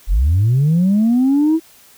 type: linear sweep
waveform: sine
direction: up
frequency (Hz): 36.71 to 329.6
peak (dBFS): -9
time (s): 0.07-1.6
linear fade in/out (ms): 50
effects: tanh soft clip ceiling -8 dBFS + white hiss -47 dBFS RMS until 1.97 s